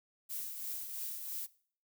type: noise with tremolo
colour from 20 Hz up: violet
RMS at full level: -39 dBFS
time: 0.29-1.47 s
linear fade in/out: 20 ms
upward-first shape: triangle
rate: 3 Hz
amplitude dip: 50%
effects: noise-tail reverb RT60 0.5 s tail -20 dB re dry